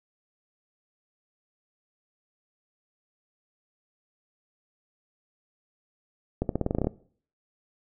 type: accelerating click train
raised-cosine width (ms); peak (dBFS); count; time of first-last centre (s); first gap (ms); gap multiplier
2; -12; 11; 6.42-6.87; 72; 0.89
effects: noise-tail reverb RT60 0.5 s tail -19 dB re dry